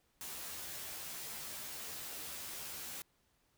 white noise with comb filter, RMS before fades -45 dBFS, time 0.21-3.02 s, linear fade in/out 0 ms, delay 13 ms, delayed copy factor +0.95, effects pink hiss -75 dBFS RMS until 3.57 s

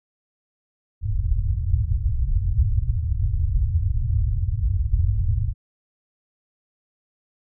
white low-pass noise, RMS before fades -21 dBFS, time 1.01-5.54 s, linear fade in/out 50 ms, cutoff 110 Hz, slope 48 dB/octave, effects none

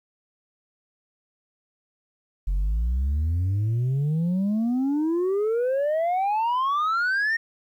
sine exponential sweep, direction up, 43.65 to 1864.7 Hz, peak -18 dBFS, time 2.47-7.37 s, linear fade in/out 10 ms, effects tanh soft clip ceiling -20 dBFS + 10-bit

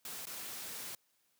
white noise with dropouts, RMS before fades -44 dBFS, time 0.05-0.95 s, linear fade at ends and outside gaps 2 ms, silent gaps 0.255-0.269 s, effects white hiss -75 dBFS RMS until 1.39 s + high-pass 100 Hz 12 dB/octave

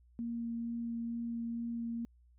sine tone with vibrato, 233.1 Hz, A#3, in tune, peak -35 dBFS, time 0.19-2.05 s, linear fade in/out 0 ms, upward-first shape sine, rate 2.2 Hz, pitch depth 8 cents each way, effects added 60 Hz sine -61 dBFS peak until 2.38 s

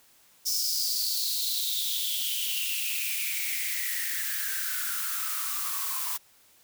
blue noise with high-pass filter sweep, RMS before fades -30 dBFS, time 0.45-6.18 s, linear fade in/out 20 ms, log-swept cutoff 5400 to 980 Hz, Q 7.8, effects white hiss -60 dBFS RMS until 6.63 s

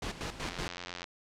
pink noise with tremolo, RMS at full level -36 dBFS, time 0.02-0.68 s, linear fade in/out 5 ms, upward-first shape square, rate 5.3 Hz, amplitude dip 70%
click train, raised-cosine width 0.2 ms, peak -22 dBFS, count 55, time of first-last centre 0.43-1.042 s, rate 88.3 Hz
effects low-pass 6000 Hz 12 dB/octave

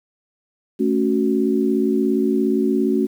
sine chord, F# minor, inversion first, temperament equal, 220 / 277.2 / 370 Hz, A3 / C#4 / F#4, 0 / 0 / 0 cents, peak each -20 dBFS, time 0.79-3.07 s, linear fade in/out 20 ms, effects 8-bit

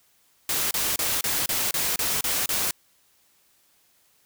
white noise bursts, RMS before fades -25 dBFS, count 9, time 0.49-2.71 s, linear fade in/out 2 ms, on 220 ms, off 30 ms, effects white hiss -63 dBFS RMS until 4.25 s

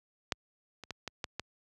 clicks, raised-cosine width 0.2 ms, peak -11 / -27 / -21 / -20 / -17 / -18 dBFS, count 6, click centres 0.322 / 0.837 / 0.907 / 1.077 / 1.242 / 1.396 s, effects high-pass 60 Hz 12 dB/octave

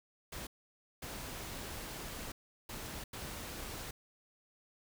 pink noise bursts at uneven times, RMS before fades -44 dBFS, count 4, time 0.32-0.47 / 1.02-2.32 / 2.69-3.04 / 3.13-3.91 s, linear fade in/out 5 ms, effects none

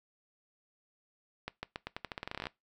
accelerating click train, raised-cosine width 0.3 ms, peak -21 dBFS, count 18, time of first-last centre 1.48-2.469 s, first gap 150 ms, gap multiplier 0.86, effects noise-tail reverb RT60 0.2 s tail -21 dB re dry

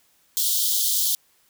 white high-pass noise, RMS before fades -22 dBFS, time 0.37-1.15 s, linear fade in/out 0 ms, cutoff 3100 Hz, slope 96 dB/octave, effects white hiss -62 dBFS RMS until 1.49 s

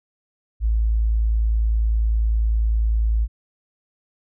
sine tone, 55 Hz, A1, in tune, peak -16 dBFS, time 0.6-3.28 s, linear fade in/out 50 ms, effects none

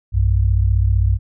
sine tone pair together, 60.41 / 95.9 Hz, B1 / G2, -38 / -37 cents, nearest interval minor sixth, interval 801 cents, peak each -15 / -15 dBFS, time 0.12-1.19 s, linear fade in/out 50 ms, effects none

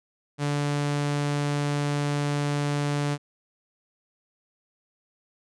sawtooth tone, 145 Hz, D3, 22 cents flat, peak -20 dBFS, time 0.38-3.18 s, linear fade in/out 50 ms, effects resampled to 22050 Hz

